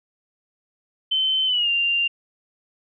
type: tone with pitch glide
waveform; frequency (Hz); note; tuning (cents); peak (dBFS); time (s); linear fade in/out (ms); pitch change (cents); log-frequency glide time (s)
sine; 3073 to 2786; G7 to F7; -35 to -5; -18; 1.11-2.08; 10; -170; 1.46-1.7
effects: none